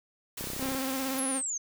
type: noise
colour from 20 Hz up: white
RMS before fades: -38 dBFS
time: 0.37-1.2 s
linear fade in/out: 5 ms
type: clicks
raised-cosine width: 2 ms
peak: -26 dBFS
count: 12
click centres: 0.41 / 0.441 / 0.472 / 0.502 / 0.534 / 0.565 / 0.595 / 0.626 / 0.657 / 0.687 / 0.718 / 0.749 s
type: tone with vibrato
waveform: sawtooth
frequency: 265.4 Hz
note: C4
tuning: 25 cents sharp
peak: -27 dBFS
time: 0.58-1.42 s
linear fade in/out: 50 ms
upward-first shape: square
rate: 17 Hz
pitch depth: 30 cents each way
type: linear sweep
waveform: sine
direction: down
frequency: 11310 to 6150 Hz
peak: -30 dBFS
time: 1.18-1.58 s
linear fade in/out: 10 ms
effects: none